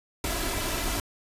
pink noise with comb filter, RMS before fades -29 dBFS, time 0.24-1 s, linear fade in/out 2 ms, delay 3 ms, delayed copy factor +0.55, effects resampled to 32000 Hz

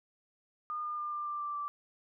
sine tone with pitch steps, 1217 / 1208.6 / 1200.2 / 1192 / 1183.7 / 1175.5 / 1167.4 Hz, D#6 / D6 / D6 / D6 / D6 / D6 / D6, -39 / +49 / +37 / +25 / +13 / +1 / -11 cents, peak -34 dBFS, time 0.7-1.68 s, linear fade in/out 0 ms, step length 140 ms, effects none

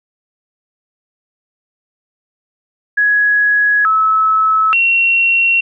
sine tone with pitch steps, 1673 / 1298 / 2732 Hz, G#6 / E6 / F7, +12 / -27 / -39 cents, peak -9 dBFS, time 2.97-5.61 s, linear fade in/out 10 ms, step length 880 ms, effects none

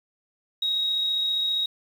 sine tone with amplitude modulation, 3787 Hz, A#7, 27 cents sharp, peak -21 dBFS, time 0.62-1.66 s, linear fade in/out 5 ms, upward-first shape sine, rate 35 Hz, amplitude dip 25%, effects 8-bit

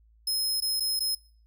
sawtooth tone with dropouts, 5140 Hz, E8, 45 cents flat, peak -23 dBFS, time 0.27-1.15 s, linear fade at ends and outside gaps 5 ms, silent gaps 0.604-0.621 / 0.799-0.804 / 0.994-1.004 s, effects noise-tail reverb RT60 0.5 s tail -25 dB re dry + added 55 Hz sine -57 dBFS peak until 1.46 s

